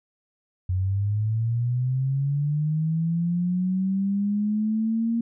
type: linear sweep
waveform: sine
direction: up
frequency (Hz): 90.3 to 233.1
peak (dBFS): -21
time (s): 0.69-5.21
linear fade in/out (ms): 5
effects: none